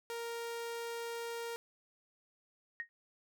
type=tone; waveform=sawtooth; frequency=466.2 Hz; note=A#4; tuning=in tune; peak=-35 dBFS; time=0.1-1.56 s; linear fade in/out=0 ms
type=tone with exponential decay; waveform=sine; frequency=1866 Hz; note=A#6; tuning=1 cent sharp; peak=-33 dBFS; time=2.8-2.89 s; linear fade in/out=0 ms; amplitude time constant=18 ms
effects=none